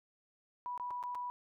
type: tone with dropouts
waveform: sine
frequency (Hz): 982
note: B5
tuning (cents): -10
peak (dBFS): -37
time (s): 0.66-1.3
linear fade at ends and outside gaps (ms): 0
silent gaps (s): 0.777-0.798 / 0.906-0.91 / 1.028-1.037 / 1.148-1.153
effects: none